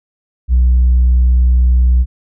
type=tone with tanh clipping; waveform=triangle; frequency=61.9 Hz; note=B1; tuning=5 cents sharp; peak=-7 dBFS; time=0.48-2.06 s; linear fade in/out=50 ms; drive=6 dB; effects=none